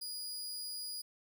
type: tone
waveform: sawtooth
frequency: 4898 Hz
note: D#8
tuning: 28 cents flat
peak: -37 dBFS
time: 0.01-1.02 s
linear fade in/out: 10 ms
effects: none